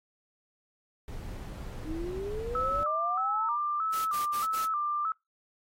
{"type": "noise", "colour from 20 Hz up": "brown", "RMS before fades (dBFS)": -39, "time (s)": [1.08, 2.83], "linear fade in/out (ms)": 0}
{"type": "exponential sweep", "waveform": "sine", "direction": "up", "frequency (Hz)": [302.8, 987.8], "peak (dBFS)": -33, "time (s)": [1.84, 3.59], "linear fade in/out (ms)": 50}
{"type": "tone with vibrato", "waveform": "sine", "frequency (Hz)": 1244.5, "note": "D#6", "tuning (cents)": 0, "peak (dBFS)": -27, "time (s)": [2.55, 5.12], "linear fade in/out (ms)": 2, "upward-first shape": "square", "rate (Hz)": 1.6, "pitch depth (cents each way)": 80}
{"type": "noise bursts", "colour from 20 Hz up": "white", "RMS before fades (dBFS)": -40, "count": 4, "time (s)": [3.92, 4.666], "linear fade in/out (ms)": 20, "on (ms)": 140, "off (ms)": 62}
{"effects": ["noise-tail reverb RT60 0.2 s tail -24 dB re dry", "AAC 48 kbps"]}